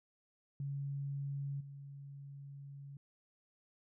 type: tone with level steps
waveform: sine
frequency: 140 Hz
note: C#3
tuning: 18 cents sharp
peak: -37 / -47 dBFS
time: 0.6-2.97 s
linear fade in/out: 2 ms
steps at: 1.6 s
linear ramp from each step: 10 ms
effects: none